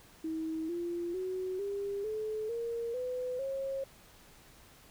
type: tone with pitch steps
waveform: sine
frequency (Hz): 320 / 345 / 371.9 / 400.9 / 432.1 / 465.8 / 502.1 / 541.3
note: D#4 / F4 / F#4 / G4 / A4 / A#4 / B4 / C#5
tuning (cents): +49 / -21 / +9 / +39 / -31 / -1 / +29 / -41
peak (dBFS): -33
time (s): 0.24-3.84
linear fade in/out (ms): 5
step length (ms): 450
effects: pink hiss -58 dBFS RMS until 4.9 s